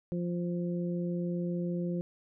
harmonic tone, 174.61 Hz, F3, in tune, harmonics 1 / 2 / 3, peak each -31 / -37 / -41 dBFS, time 0.12-2.01 s, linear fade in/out 0 ms, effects none

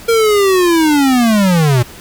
square linear sweep, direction down, 466.2 to 116.54 Hz, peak -9 dBFS, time 0.08-1.83 s, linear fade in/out 10 ms, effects pink hiss -35 dBFS RMS until 2 s

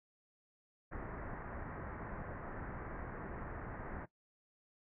pink low-pass noise, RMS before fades -45 dBFS, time 0.91-4.06 s, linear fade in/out 20 ms, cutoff 1900 Hz, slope 48 dB/octave, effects noise-tail reverb RT60 0.1 s tail -17 dB re dry

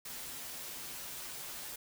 white noise with comb filter, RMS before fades -44 dBFS, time 0.05-1.76 s, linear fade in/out 5 ms, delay 9.8 ms, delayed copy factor -0.6, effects none

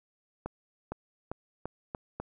accelerating click train, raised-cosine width 1 ms, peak -21 dBFS, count 6, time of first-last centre 0.46-2.2 s, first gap 460 ms, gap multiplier 0.86, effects none

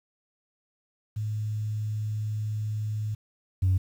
sine tone pair in turn, 107 / 93.46 Hz, A2 / F#2, -48 / +18 cents, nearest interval major second, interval 234 cents, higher first, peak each -27 / -18 dBFS, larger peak second, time 1.16-3.15 / 3.62-3.78 s, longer first, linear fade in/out 10 ms, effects tanh soft clip ceiling -17 dBFS + 9-bit

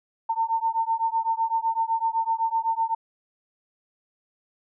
sine beating tone pair, 901 / 908.9 Hz, A5 / A#5, +41 / -44 cents, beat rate 7.9 Hz, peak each -25 dBFS, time 0.29-2.95 s, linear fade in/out 10 ms, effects none

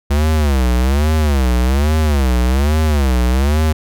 square tone with vibrato, 69.3 Hz, C#2, in tune, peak -12 dBFS, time 0.1-3.73 s, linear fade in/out 10 ms, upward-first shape sine, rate 1.2 Hz, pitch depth 220 cents each way, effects none

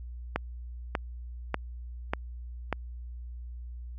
click train, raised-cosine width 0.5 ms, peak -12 dBFS, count 5, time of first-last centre 0.36-2.727 s, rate 1.69 Hz, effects added 60 Hz sine -38 dBFS peak until 3.98 s

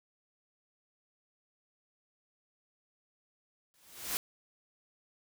white noise with exponential growth, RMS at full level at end -31 dBFS, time 3.74-4.17 s, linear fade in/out 0 ms, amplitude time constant 93 ms, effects none

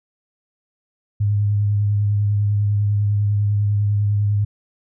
sine tone with vibrato, 103 Hz, G#2, 14 cents flat, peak -15 dBFS, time 1.2-4.45 s, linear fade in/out 10 ms, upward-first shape sine, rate 10 Hz, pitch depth 20 cents each way, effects none

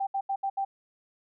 sine tone bursts at uneven times, 784 Hz, G5, in tune, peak -26 dBFS, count 5, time 0-0.07 / 0.14-0.21 / 0.29-0.36 / 0.43-0.5 / 0.57-0.65 s, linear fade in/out 10 ms, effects none

